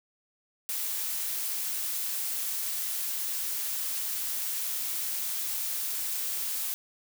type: noise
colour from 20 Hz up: blue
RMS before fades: -32 dBFS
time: 0.69-6.74 s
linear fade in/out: 0 ms
effects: none